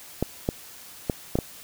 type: clicks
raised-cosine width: 2 ms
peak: -9 dBFS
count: 5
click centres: 0.226 / 0.489 / 1.098 / 1.355 / 1.388 s
effects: white hiss -45 dBFS RMS until 1.63 s